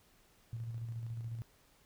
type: tone with tremolo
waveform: sine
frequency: 115.3 Hz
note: A#2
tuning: 19 cents flat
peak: -37 dBFS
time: 0.53-1.42 s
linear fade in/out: 0 ms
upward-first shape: square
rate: 14 Hz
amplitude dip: 35%
effects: pink hiss -67 dBFS RMS until 1.85 s